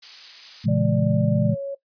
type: noise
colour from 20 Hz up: violet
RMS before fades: -28 dBFS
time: 0.02-0.66 s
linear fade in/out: 10 ms
type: chord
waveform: sine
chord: A# half-diminished seventh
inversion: none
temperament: just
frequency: 116.54 / 139.85 / 167.82 / 209.8 Hz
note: A#2 / C#3 / E3 / G#3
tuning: 0 / +16 / +31 / +18 cents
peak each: -23 dBFS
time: 0.64-1.55 s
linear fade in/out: 20 ms
type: tone with pitch glide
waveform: sine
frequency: 587.3 to 554.3 Hz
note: D5 to C#5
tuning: 0 to 0 cents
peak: -26 dBFS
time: 0.68-1.75 s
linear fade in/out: 10 ms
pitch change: -100 cents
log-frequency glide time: 1.46-1.56 s
effects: noise-tail reverb RT60 0.1 s tail -17 dB re dry + resampled to 11025 Hz